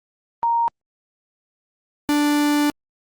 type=tone pair in turn; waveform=sine / 45% pulse; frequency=932.3 / 293.7 Hz; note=A#5 / D4; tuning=0 / 0 cents; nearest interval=octave + minor sixth; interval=2000 cents; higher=first; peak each=-16 dBFS; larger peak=neither; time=0.43-0.68 / 2.09-2.7 s; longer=second; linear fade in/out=0 ms; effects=Opus 32 kbps